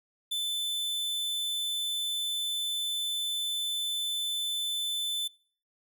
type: tone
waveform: 45% pulse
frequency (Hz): 3520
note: A7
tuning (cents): 0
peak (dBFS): -29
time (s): 0.31-5.28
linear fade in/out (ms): 10
effects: noise-tail reverb RT60 0.5 s tail -25 dB re dry